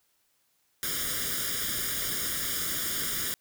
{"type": "noise with comb filter", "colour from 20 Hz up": "white", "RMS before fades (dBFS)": -31, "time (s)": [0.83, 3.34], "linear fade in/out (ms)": 0, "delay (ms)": 0.58, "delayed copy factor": 0.9, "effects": ["white hiss -71 dBFS RMS until 3.4 s"]}